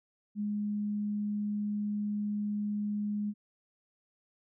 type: tone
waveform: sine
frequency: 207.7 Hz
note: G#3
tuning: in tune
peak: -30 dBFS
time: 0.35-3.34 s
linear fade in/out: 50 ms
effects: none